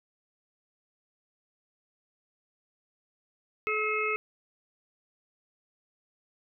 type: harmonic tone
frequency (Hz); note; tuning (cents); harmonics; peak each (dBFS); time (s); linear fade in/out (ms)
429.5; A4; -42; 1 / 3 / 5 / 6; -32 / -32 / -32 / -32; 3.67-4.16; 0
effects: none